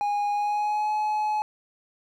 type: tone with pitch glide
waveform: triangle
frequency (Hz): 822 to 850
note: G#5 to G#5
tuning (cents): -18 to +40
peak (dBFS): -21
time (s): 0.01-1.42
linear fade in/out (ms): 0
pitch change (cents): +58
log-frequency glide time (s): 0.32-0.91
effects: none